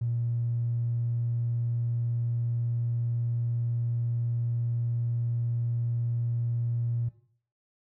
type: tone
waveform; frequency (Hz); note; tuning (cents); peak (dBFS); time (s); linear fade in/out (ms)
triangle; 118.2; A#2; +24; -22; 0.01-7.09; 10
effects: noise-tail reverb RT60 0.5 s tail -18 dB re dry + tanh soft clip ceiling -24 dBFS